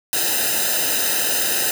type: noise with comb filter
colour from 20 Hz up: white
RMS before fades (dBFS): -20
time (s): 0.13-1.71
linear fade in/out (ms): 0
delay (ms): 0.89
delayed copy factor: -1
effects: none